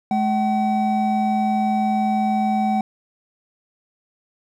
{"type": "tone pair together", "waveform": "triangle", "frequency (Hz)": [213.5, 761], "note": ["G#3", "F#5"], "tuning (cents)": [48, 48], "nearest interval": "octave + minor seventh", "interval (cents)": 2200, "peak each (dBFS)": -18, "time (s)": [0.11, 2.81], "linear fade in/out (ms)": 2, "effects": []}